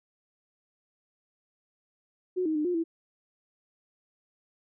sine tone with pitch steps, 365.8 / 314.3 / 302.3 / 355.6 / 330.2 Hz, F#4 / D#4 / D#4 / F4 / E4, -20 / +18 / -50 / +31 / +3 cents, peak -25 dBFS, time 2.36-2.84 s, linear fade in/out 20 ms, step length 96 ms, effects none

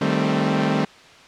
sawtooth chord, A half-diminished seventh, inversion second, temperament equal with one note detuned, 153.6 / 196 / 220 / 261.6 Hz, Eb3 / G3 / A3 / C4, -22 / 0 / 0 / 0 cents, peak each -20 dBFS, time 0.01-0.85 s, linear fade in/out 5 ms, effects white hiss -46 dBFS RMS until 1.27 s + low-pass 4000 Hz 12 dB/octave

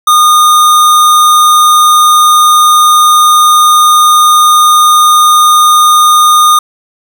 square tone, 1225 Hz, D#6, 27 cents flat, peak -3 dBFS, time 0.07-6.59 s, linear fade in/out 5 ms, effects none

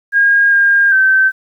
sine tone with pitch steps, 1626 / 1612 / 1546 Hz, G#6 / G6 / G6, -37 / +48 / -24 cents, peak -7 dBFS, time 0.12-1.32 s, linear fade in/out 50 ms, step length 400 ms, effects 8-bit

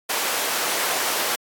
pink high-pass noise, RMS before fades -24 dBFS, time 0.09-1.36 s, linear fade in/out 10 ms, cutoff 560 Hz, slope 12 dB/octave, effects AAC 64 kbps

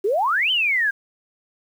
sine exponential two-way sweep, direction up then down, 370 to 3136 to 1576 Hz, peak -17 dBFS, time 0.04-0.91 s, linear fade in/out 10 ms, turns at 0.51 s, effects 8-bit

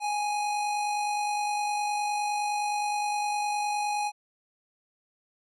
square tone with amplitude modulation, 830.6 Hz, G#5, in tune, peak -26 dBFS, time 0-4.12 s, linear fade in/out 50 ms, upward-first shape sine, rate 49.7 Hz, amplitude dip 30%, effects resampled to 24000 Hz

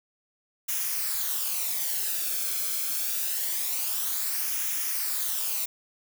blue noise with flanger, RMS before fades -29 dBFS, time 0.68-5.66 s, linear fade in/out 10 ms, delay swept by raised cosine 0.23 to 1.07 ms, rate 0.25 Hz, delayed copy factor -0.55, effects none

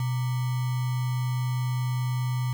sine tone with sample-and-hold, 125.2 Hz, B2, 24 cents sharp, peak -24 dBFS, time 0-2.53 s, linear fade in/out 2 ms, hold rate 1050 Hz, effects none

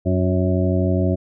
harmonic tone with a mistuned harmonic, 92.5 Hz, F#2, in tune, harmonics 1 / 2 / 3 / 4 / 6 / 7, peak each -19 / -22 / -24 / -25 / -27 / -27 dBFS, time 0.05-1.16 s, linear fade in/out 20 ms, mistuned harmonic 4, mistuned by -27 cents, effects none

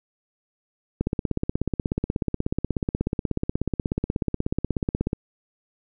click train, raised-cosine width 3 ms, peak -10 dBFS, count 69, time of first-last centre 1.01-5.131 s, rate 16.5 Hz, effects none

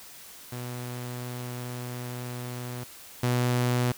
sawtooth tone pair in turn, 123.1 / 123.1 Hz, B2 / B2, -5 / -5 cents, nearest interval unison, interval 0 cents, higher neither, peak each -30 / -19 dBFS, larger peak second, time 0.52-2.84 / 3.23-3.92 s, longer first, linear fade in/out 5 ms, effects white hiss -47 dBFS RMS until 3.97 s

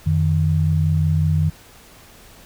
sine tone pair together, 89.48 / 154.9 Hz, F2 / D#3, +43 / -7 cents, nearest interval minor seventh, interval 950 cents, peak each -18 / -17 dBFS, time 0.06-1.5 s, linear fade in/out 10 ms, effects pink hiss -46 dBFS RMS until 2.45 s

